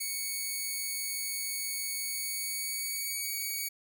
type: tone with pitch glide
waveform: 5% pulse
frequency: 2227 to 2253 Hz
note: C#7 to C#7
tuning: +7 to +28 cents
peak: -23 dBFS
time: 0-3.69 s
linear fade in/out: 10 ms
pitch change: +21 cents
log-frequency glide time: 2-3.34 s
effects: none